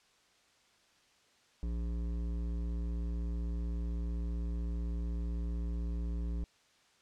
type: tone with hard clipping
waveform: sine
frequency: 57.9 Hz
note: A#1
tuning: 11 cents flat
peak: -35 dBFS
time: 1.63-6.44 s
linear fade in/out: 0 ms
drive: 12 dB
effects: white hiss -67 dBFS RMS until 7.01 s + low-pass 6000 Hz 12 dB/octave